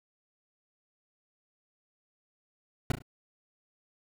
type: noise with echo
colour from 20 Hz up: brown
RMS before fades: -23 dBFS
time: 2.9-2.92 s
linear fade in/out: 5 ms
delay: 34 ms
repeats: 3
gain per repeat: -8 dB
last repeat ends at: 3.022 s
effects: none